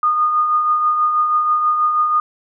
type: tone with tremolo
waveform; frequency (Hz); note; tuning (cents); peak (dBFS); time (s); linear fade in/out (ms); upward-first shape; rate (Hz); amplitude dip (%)
sine; 1226; D#6; -26; -11; 0.03-2.2; 2; triangle; 6.2; 45
effects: none